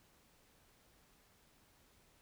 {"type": "silence", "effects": ["pink hiss -69 dBFS RMS until 2.21 s"]}